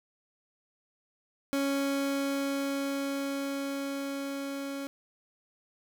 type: tone with level ramp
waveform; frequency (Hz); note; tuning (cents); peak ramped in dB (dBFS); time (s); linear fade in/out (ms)
30% pulse; 277.2; C#4; 0; -24 to -32; 1.53-4.87; 0
effects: none